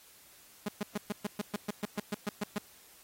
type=tone bursts; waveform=sawtooth; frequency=206.9 Hz; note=G#3; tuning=6 cents flat; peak=-27 dBFS; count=14; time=0.66-2.584 s; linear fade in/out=5 ms; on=26 ms; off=120 ms; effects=white hiss -58 dBFS RMS until 3.03 s + AAC 48 kbps